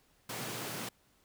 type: high-pass noise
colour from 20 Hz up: pink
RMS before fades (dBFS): -40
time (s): 0.29-0.89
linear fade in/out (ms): 5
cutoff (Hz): 110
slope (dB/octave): 96
effects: pink hiss -69 dBFS RMS until 1.24 s